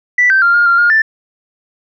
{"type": "tone with pitch steps", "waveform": "sine", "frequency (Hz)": [1971, 1555, 1392, 1417, 1386, 1420, 1769], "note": ["B6", "G6", "F6", "F6", "F6", "F6", "A6"], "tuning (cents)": [-4, -14, -6, 25, -14, 28, 9], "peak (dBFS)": -6, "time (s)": [0.18, 1.02], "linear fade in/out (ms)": 5, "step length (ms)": 120, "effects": ["tanh soft clip ceiling -2 dBFS"]}